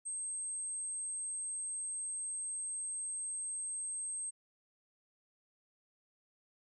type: tone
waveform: sine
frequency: 8372 Hz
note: C9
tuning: in tune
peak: -37 dBFS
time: 0.05-4.31 s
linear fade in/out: 20 ms
effects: none